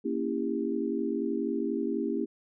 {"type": "chord", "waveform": "sine", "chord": "A# diminished seventh", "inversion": "none", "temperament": "equal with one note detuned", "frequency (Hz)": [233.1, 277.2, 329.6, 400], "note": ["A#3", "C#4", "E4", "G4"], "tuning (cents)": [0, 0, 0, 35], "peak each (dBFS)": -33, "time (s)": [0.04, 2.26], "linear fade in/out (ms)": 20, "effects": []}